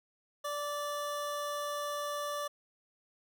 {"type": "tone pair together", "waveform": "square", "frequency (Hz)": [584, 1165.7], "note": ["D5", "D6"], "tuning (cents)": [-10, -13], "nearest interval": "octave", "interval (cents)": 1197, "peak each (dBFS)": [-38, -38], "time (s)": [0.44, 2.48], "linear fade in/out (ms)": 10, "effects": []}